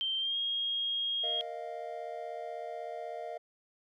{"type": "tone with pitch glide", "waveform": "sine", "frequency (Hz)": [3136, 3260], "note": ["G7", "G#7"], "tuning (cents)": [0, -33], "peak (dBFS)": -30, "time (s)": [0.01, 1.41], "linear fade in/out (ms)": 0, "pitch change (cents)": 67, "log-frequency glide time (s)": [0.18, 0.37]}
{"type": "chord", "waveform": "triangle", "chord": "Bb suspended fourth", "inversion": "none", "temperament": "equal", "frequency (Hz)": [466.2, 622.3, 698.5], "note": ["Bb4", "Eb5", "F5"], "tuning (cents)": [0, 0, 0], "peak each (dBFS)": [-42, -40, -39], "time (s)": [1.23, 3.38], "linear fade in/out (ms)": 10}
{"effects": []}